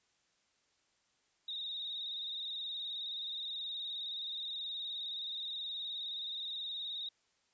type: tone with vibrato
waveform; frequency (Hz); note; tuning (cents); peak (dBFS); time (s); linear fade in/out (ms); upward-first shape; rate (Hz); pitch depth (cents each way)
sine; 3729; A#7; 0; -38; 1.48-7.09; 5; square; 19; 39
effects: white hiss -75 dBFS RMS until 7.53 s + resampled to 16000 Hz